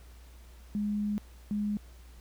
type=tone pair in turn; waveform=sine; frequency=207.7 / 207.7 Hz; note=G#3 / G#3; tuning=0 / 0 cents; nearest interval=unison; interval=0 cents; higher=neither; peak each=-28 dBFS; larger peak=neither; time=0.75-1.18 / 1.51-1.77 s; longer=first; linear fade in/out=0 ms; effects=added 60 Hz sine -49 dBFS peak until 2.2 s + pink hiss -60 dBFS RMS until 2.2 s